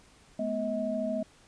sine tone cluster, 213.7 / 247.1 / 637 Hz, G#3 / B3 / D#5, +50 / +1 / +41 cents, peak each -34 / -34 / -31 dBFS, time 0.39-1.23 s, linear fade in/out 5 ms, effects pink hiss -59 dBFS RMS until 1.47 s + resampled to 22050 Hz

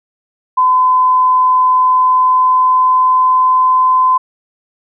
sine tone with pitch glide, 1017 to 1024.1 Hz, C6 to C6, -50 to -37 cents, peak -7 dBFS, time 0.57-4.18 s, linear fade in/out 10 ms, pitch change +13 cents, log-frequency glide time 1.67-3.93 s, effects none

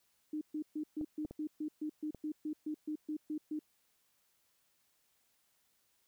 sine tone bursts, 305.1 Hz, D#4, 34 cents flat, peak -35 dBFS, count 16, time 0.33-3.592 s, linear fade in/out 5 ms, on 82 ms, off 130 ms
clicks, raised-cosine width 2 ms, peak -33 dBFS, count 4, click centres 1.012 / 1.25 / 1.31 / 2.147 s
effects white hiss -75 dBFS RMS until 6.07 s

